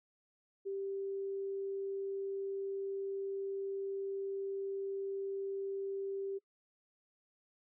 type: tone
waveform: sine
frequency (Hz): 392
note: G4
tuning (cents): 0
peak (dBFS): -36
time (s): 0.65-6.39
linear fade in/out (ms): 20
effects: noise-tail reverb RT60 0.1 s tail -24 dB re dry